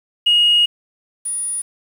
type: tone pair in turn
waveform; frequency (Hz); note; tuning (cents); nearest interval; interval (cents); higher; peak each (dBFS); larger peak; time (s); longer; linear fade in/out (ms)
sine; 2875 / 9670; F7 / D9; +50 / +50; octave + major sixth; 2100; second; -9 / -20; first; 0.26-0.66 / 1.25-1.62; first; 10
effects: tanh soft clip ceiling -7 dBFS + 7-bit